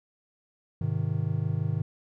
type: chord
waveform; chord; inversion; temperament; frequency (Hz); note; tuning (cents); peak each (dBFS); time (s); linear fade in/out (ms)
triangle; Ab major; none; just; 103.83 / 129.78 / 155.74; Ab2 / C3 / Eb3; 0 / -14 / +2; -28; 0.81-1.82; 5
effects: none